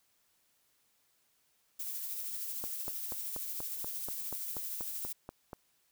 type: noise with tremolo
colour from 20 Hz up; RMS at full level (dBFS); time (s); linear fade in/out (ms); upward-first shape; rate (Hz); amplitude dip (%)
violet; -38; 1.79-5.13; 10; sine; 13; 30
type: click train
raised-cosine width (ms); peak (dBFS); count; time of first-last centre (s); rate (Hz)
1; -28; 13; 2.64-5.532; 4.15
effects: white hiss -73 dBFS RMS until 5.91 s